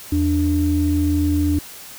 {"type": "tone pair together", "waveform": "sine", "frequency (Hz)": [82.7, 294.2], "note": ["E2", "D4"], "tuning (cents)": [6, 3], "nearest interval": "octave + minor seventh", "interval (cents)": 2197, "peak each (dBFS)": [-18, -17], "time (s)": [0.12, 1.59], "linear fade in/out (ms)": 5, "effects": ["tanh soft clip ceiling -7 dBFS", "white hiss -38 dBFS RMS until 1.98 s"]}